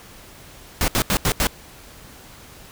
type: noise bursts at uneven times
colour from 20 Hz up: pink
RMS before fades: -19 dBFS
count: 5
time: 0.81-0.88 / 0.95-1.02 / 1.1-1.17 / 1.25-1.32 / 1.4-1.47 s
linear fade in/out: 0 ms
effects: pink hiss -44 dBFS RMS until 2.71 s

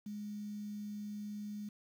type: tone with quantisation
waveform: sine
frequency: 207.7 Hz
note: G#3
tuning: in tune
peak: -40 dBFS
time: 0.06-1.69 s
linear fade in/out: 5 ms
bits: 10
effects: none

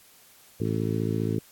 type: harmonic tone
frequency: 55 Hz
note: A1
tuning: in tune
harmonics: 2 / 3 / 4 / 5 / 6 / 7 / 8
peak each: -29 / -31 / -32 / -33 / -34 / -34 / -35 dBFS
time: 0.6-1.39 s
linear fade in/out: 5 ms
type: click train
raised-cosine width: 0.2 ms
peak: -38 dBFS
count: 134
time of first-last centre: 0.65-1.35 s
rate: 190 Hz
effects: white hiss -55 dBFS RMS until 1.51 s + AAC 64 kbps

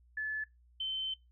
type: tone pair in turn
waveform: sine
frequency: 1729 / 3081 Hz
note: A6 / G7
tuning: -31 / -31 cents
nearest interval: minor seventh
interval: 1000 cents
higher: second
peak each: -33 / -33 dBFS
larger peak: neither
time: 0.17-0.44 / 0.8-1.14 s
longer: second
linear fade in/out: 5 ms
effects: noise-tail reverb RT60 0.2 s tail -22 dB re dry + added 60 Hz sine -61 dBFS peak until 1.31 s

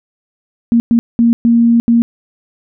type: tone bursts at uneven times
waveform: sine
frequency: 233.5 Hz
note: A#3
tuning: 3 cents sharp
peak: -6 dBFS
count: 5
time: 0.72-0.8 / 0.91-0.99 / 1.19-1.33 / 1.45-1.8 / 1.88-2.02 s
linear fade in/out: 0 ms
effects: none

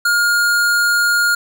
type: tone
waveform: square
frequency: 1420 Hz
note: F6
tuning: 28 cents sharp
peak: -13 dBFS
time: 0.05-1.35 s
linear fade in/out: 5 ms
effects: none

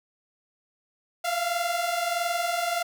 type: tone pair together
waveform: sawtooth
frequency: 677 / 698.5 Hz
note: E5 / F5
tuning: +46 / 0 cents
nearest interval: minor second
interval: 54 cents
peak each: -26 / -23 dBFS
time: 1.24-2.83 s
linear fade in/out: 10 ms
effects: none

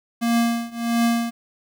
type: tone with tremolo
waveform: square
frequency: 233.5 Hz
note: A#3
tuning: 3 cents sharp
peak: -16 dBFS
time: 0.21-1.31 s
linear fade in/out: 20 ms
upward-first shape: triangle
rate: 1.5 Hz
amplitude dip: 95%
effects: 9-bit

